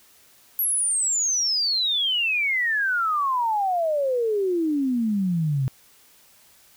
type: exponential sweep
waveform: sine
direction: down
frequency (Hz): 11840 to 127.8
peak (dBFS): -20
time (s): 0.59-5.68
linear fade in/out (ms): 0
effects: white hiss -55 dBFS RMS until 6.76 s